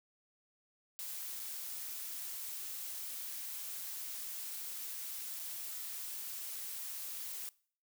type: noise with dropouts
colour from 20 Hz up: blue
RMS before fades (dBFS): -43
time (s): 0.99-7.49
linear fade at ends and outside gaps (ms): 0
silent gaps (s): 1.395-1.399 / 5.393-5.397
effects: noise-tail reverb RT60 0.5 s tail -22 dB re dry